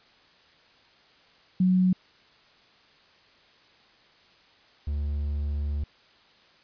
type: tone pair in turn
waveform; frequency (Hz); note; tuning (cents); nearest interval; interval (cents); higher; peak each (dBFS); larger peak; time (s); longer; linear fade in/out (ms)
sine / triangle; 184.3 / 72.8; F#3 / D2; -7 / -15; octave + major third; 1608; first; -18 / -24; first; 1.6-1.93 / 4.87-5.84; second; 5
effects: white hiss -58 dBFS RMS until 6.63 s + resampled to 11025 Hz